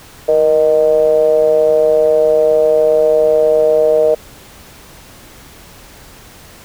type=ring-modulated tone; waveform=triangle; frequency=73.8 Hz; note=D2; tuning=9 cents sharp; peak=-3 dBFS; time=0.28-4.15 s; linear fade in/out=10 ms; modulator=545 Hz; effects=pink hiss -39 dBFS RMS until 6.64 s